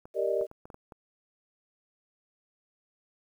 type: clicks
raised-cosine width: 1 ms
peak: -32 dBFS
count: 7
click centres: 0.055 / 0.412 / 0.514 / 0.655 / 0.702 / 0.744 / 0.922 s
type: chord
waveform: sine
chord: Eb major seventh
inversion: first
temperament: equal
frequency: 392 / 466.2 / 587.3 / 622.3 Hz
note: G4 / Bb4 / D5 / Eb5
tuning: 0 / 0 / 0 / 0 cents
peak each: -31 dBFS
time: 0.14-0.47 s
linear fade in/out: 50 ms
effects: 10-bit